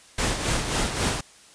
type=noise with tremolo; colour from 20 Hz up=pink; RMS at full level=-23 dBFS; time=0.18-1.21 s; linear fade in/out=5 ms; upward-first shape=sine; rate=3.7 Hz; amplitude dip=55%; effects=white hiss -51 dBFS RMS until 1.54 s + resampled to 22050 Hz